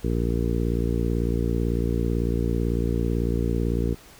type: harmonic tone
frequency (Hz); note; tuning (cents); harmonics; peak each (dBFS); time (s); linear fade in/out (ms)
58; A#1; -8; 1 / 2 / 3 / 4 / 5 / 6 / 7 / 8; -25 / -28 / -30 / -31 / -32 / -33 / -33 / -34; 0.03-3.95; 20
effects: pink hiss -49 dBFS RMS until 4.19 s